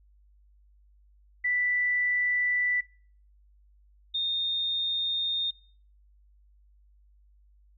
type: tone pair in turn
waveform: sine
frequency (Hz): 1975.5 / 3663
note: B6 / A#7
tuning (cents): 0 / -31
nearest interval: major seventh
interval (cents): 1069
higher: second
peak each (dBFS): -24 / -26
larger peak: first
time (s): 1.44-2.81 / 4.14-5.51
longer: neither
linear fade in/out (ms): 10
effects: noise-tail reverb RT60 0.5 s tail -23 dB re dry + added 50 Hz sine -57 dBFS peak until 7.77 s